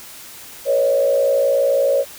sine tone with frequency modulation, 552 Hz, C#5, 7 cents flat, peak -13 dBFS, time 0.65-2.05 s, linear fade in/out 50 ms, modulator 58.9 Hz, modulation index 0.9, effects white hiss -38 dBFS RMS until 2.18 s

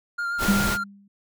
triangle tone with vibrato, 1400 Hz, F6, 4 cents sharp, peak -23 dBFS, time 0.18-0.84 s, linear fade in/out 10 ms, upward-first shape sine, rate 7.5 Hz, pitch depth 20 cents each way
pink noise, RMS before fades -26 dBFS, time 0.38-0.78 s, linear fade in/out 50 ms
sine tone with exponential decay, 200 Hz, G3, 35 cents sharp, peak -15 dBFS, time 0.48-1.08 s, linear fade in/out 5 ms, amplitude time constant 130 ms
effects none

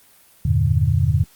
sine chord, E half-diminished seventh, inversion none, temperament equal, 82.41 / 98 / 116.54 / 146.83 Hz, E2 / G2 / Bb2 / D3, 0 / 0 / 0 / 0 cents, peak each -20 dBFS, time 0.45-1.24 s, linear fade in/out 5 ms, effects white hiss -52 dBFS RMS until 1.35 s + Opus 32 kbps

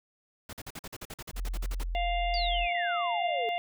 pink noise bursts, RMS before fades -41 dBFS, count 16, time 0.49-1.836 s, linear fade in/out 5 ms, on 41 ms, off 46 ms
sine tone, 42.79 Hz, F1, 35 cents flat, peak -30 dBFS, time 1.33-2.68 s, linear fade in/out 50 ms
harmonic tone, 698.5 Hz, F5, in tune, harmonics 1 / 3 / 4 / 5, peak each -29 / -37 / -38 / -44 dBFS, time 1.95-3.58 s, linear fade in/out 0 ms
sine exponential sweep, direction down, 4866 to 424.3 Hz, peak -32 dBFS, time 2.34-3.49 s, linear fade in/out 0 ms
effects none

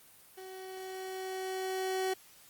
30% pulse tone with level ramp, 377 Hz, F#4, 32 cents sharp, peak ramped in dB -42 to -27 dBFS, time 0.37-2.14 s, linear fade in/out 10 ms, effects white hiss -58 dBFS RMS until 2.49 s + Opus 32 kbps

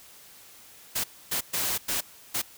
white noise bursts at uneven times, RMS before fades -28 dBFS, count 5, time 0.95-1.04 / 1.31-1.41 / 1.53-1.78 / 1.88-2.01 / 2.34-2.42 s, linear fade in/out 10 ms, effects white hiss -51 dBFS RMS until 2.57 s

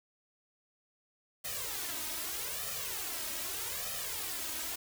white noise with flanger, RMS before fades -38 dBFS, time 1.44-4.76 s, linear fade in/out 10 ms, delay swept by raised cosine 1.6 to 3.2 ms, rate 0.81 Hz, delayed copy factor +1, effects none

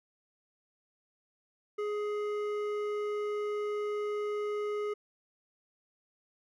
sine tone with hard clipping, 417.5 Hz, G#4, 9 cents sharp, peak -33 dBFS, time 1.78-4.94 s, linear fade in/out 10 ms, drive 10 dB, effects none

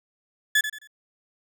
35% pulse tone with echo, 1720 Hz, A6, 40 cents flat, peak -15 dBFS, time 0.55-0.61 s, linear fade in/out 5 ms, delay 88 ms, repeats 3, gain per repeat -10 dB, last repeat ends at 0.874 s, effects none

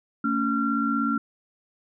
sine tone cluster, 224.6 / 281.1 / 1371 Hz, A3 / C#4 / F6, +36 / +24 / -32 cents, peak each -26 dBFS, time 0.24-1.18 s, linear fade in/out 5 ms, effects none

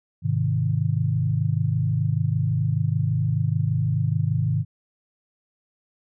sine chord, Ab major, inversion none, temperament equal with one note detuned, 103.83 / 128.94 / 155.56 Hz, Ab2 / C3 / Eb3, 0 / -25 / 0 cents, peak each -24 dBFS, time 0.22-4.65 s, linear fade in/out 50 ms, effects none

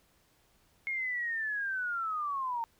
sine linear sweep, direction down, 2162 to 905 Hz, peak -31 dBFS, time 0.87-2.64 s, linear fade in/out 0 ms, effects pink hiss -68 dBFS RMS until 2.79 s

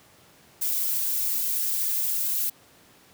violet noise with flanger, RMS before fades -26 dBFS, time 0.61-2.5 s, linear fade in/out 10 ms, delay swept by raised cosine 1.9 to 5.8 ms, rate 1.2 Hz, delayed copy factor +0.65, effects pink hiss -55 dBFS RMS until 3.13 s + high-pass 100 Hz 12 dB/octave

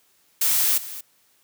blue noise with echo, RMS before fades -20 dBFS, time 0.41-0.78 s, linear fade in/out 5 ms, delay 230 ms, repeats 1, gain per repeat -15 dB, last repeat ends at 1.01 s, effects white hiss -62 dBFS RMS until 1.43 s + high-pass 80 Hz 12 dB/octave

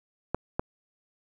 clicks, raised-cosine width 1 ms, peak -12 dBFS, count 2, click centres 0.346 / 0.595 s, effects 9-bit

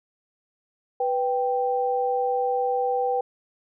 sine tone pair together, 493.9 / 783.8 Hz, B4 / G5, 0 / 0 cents, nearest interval minor sixth, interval 800 cents, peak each -24 dBFS, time 1-3.21 s, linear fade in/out 5 ms, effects none

